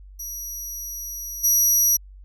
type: tone with level steps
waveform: 25% pulse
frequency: 5800 Hz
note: F#8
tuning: 35 cents flat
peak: -26 / -11 dBFS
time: 0.19-1.97 s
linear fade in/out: 10 ms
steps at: 1.43 s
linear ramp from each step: 20 ms
effects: added 48 Hz sine -41 dBFS peak until 2.24 s